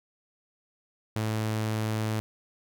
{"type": "tone", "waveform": "sawtooth", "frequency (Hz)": 109.1, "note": "A2", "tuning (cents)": -14, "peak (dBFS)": -23, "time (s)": [1.16, 2.2], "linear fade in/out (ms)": 0, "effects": []}